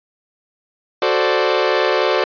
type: chord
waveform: sawtooth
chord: D dominant seventh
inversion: first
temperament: equal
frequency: 370 / 440 / 523.3 / 587.3 Hz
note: F#4 / A4 / C5 / D5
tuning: 0 / 0 / 0 / 0 cents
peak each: -16 dBFS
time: 1.02-2.24 s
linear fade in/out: 2 ms
effects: resampled to 11025 Hz